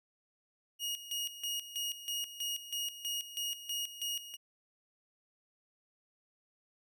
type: tone with tremolo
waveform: sawtooth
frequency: 2873 Hz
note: F7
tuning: 48 cents sharp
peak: -31 dBFS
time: 0.79-4.37 s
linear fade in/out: 50 ms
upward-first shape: square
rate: 3.1 Hz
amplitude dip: 75%
effects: none